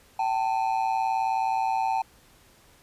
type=ring-modulated tone; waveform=triangle; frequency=830.6 Hz; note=G#5; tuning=in tune; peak=-18 dBFS; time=0.19-2.02 s; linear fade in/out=5 ms; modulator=59.5 Hz; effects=pink hiss -57 dBFS RMS until 2.82 s + resampled to 32000 Hz

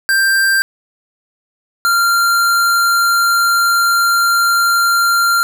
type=tone pair in turn; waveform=square; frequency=1578 / 1385.5 Hz; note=G6 / F6; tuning=+11 / -14 cents; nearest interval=major second; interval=225 cents; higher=first; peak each=-11 dBFS; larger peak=neither; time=0.09-0.62 / 1.85-5.43 s; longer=second; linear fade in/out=0 ms; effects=none

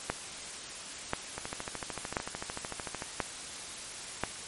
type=two click trains; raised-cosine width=0.5 ms; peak=-13 / -20 dBFS; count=5 / 23; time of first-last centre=0.1-4.237 / 1.38-3.022 s; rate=0.967 / 13.4 Hz; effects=white hiss -42 dBFS RMS until 4.47 s + MP3 48 kbps

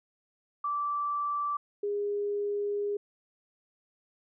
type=tone pair in turn; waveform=sine; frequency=1165 / 409.2 Hz; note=D6 / G#4; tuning=-14 / -26 cents; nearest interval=octave + tritone; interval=1812 cents; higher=first; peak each=-28 dBFS; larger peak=neither; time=0.64-1.57 / 1.83-2.97 s; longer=second; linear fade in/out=5 ms; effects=none

